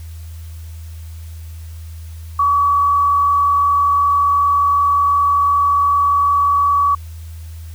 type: tone with frequency modulation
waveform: sine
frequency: 1137 Hz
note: C#6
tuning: 44 cents sharp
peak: -11 dBFS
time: 2.39-6.95 s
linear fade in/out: 5 ms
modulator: 42.7 Hz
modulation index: 0.34
effects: added 81 Hz sine -29 dBFS peak until 7.74 s + white hiss -47 dBFS RMS until 7.74 s